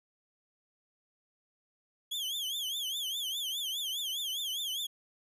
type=tone with vibrato; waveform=40% pulse; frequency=3268 Hz; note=G#7; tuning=29 cents flat; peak=-32 dBFS; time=2.11-4.87 s; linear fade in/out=10 ms; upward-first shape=triangle; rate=4.9 Hz; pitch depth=180 cents each way; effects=none